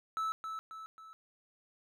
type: tone with echo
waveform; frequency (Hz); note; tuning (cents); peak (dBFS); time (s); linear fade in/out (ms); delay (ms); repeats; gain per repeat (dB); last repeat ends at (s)
triangle; 1309; E6; -13; -30; 0.17-0.32; 0; 270; 3; -6; 1.13
effects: none